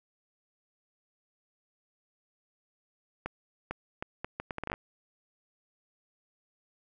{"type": "accelerating click train", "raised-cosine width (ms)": 0.5, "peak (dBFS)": -19, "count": 13, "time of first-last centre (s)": [3.26, 4.739], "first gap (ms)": 450, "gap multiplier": 0.7, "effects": []}